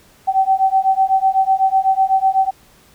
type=beating tone pair; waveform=sine; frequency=764 / 772 Hz; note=G5 / G5; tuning=-45 / -27 cents; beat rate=8 Hz; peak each=-15 dBFS; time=0.27-2.51 s; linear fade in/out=20 ms; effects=pink hiss -50 dBFS RMS until 2.94 s